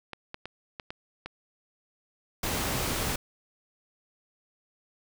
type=clicks; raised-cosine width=0.3 ms; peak=-21 dBFS; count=6; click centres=0.133 / 0.344 / 0.456 / 0.798 / 0.905 / 1.26 s
type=noise; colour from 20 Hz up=pink; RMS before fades=-30 dBFS; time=2.43-3.16 s; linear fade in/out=5 ms
effects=none